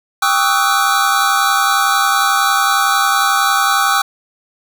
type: tone cluster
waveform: square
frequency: 794 / 1127 / 1251 / 1322 / 1496 Hz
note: G5 / C#6 / D#6 / E6 / F#6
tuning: +22 / +28 / +9 / +5 / +19 cents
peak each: -19 dBFS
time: 0.22-4.02 s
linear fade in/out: 5 ms
effects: none